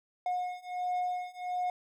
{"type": "beating tone pair", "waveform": "triangle", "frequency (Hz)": [722, 723.4], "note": ["F#5", "F#5"], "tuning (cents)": [-43, -39], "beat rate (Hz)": 1.4, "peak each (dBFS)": [-33, -32], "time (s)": [0.26, 1.7], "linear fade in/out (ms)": 2, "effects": []}